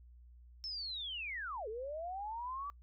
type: linear two-way sweep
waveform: sine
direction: down then up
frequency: 5360 to 415.3 to 1167 Hz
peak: -39 dBFS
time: 0.64-2.7 s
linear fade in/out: 0 ms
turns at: 1.68 s
effects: noise-tail reverb RT60 0.1 s tail -26 dB re dry + added 60 Hz sine -55 dBFS peak until 2.82 s